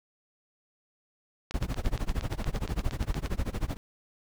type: click train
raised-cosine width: 0.2 ms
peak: -20 dBFS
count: 16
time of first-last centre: 1.51-3.26 s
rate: 8.57 Hz
type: noise with tremolo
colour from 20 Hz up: brown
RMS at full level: -27 dBFS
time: 1.54-3.77 s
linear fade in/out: 0 ms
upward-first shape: sine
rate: 13 Hz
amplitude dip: 95%
effects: none